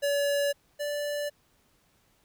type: tone pair in turn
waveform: square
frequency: 570 / 584 Hz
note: C#5 / D5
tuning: +48 / -10 cents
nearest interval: unison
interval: 42 cents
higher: second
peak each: -25 / -30 dBFS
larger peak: first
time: 0.02-0.53 / 0.79-1.3 s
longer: neither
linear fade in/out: 20 ms
effects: pink hiss -67 dBFS RMS until 2.24 s